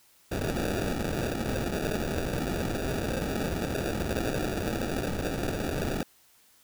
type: noise with sample-and-hold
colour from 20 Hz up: white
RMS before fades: -30 dBFS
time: 0.31-6.03 s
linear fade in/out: 2 ms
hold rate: 1050 Hz
effects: white hiss -61 dBFS RMS until 6.63 s